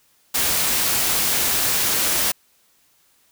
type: noise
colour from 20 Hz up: white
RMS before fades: -20 dBFS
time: 0.34-2.32 s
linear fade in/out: 10 ms
effects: white hiss -60 dBFS RMS until 3.31 s